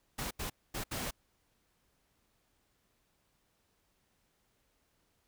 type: noise bursts at uneven times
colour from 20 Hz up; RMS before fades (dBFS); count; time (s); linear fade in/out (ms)
pink; -38; 4; 0.18-0.31 / 0.39-0.5 / 0.74-0.84 / 0.91-1.11; 10
effects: pink hiss -75 dBFS RMS until 5.27 s